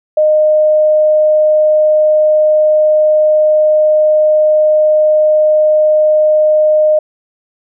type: tone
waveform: sine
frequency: 614 Hz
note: D#5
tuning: 23 cents flat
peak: -6 dBFS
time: 0.17-6.99 s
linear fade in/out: 5 ms
effects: none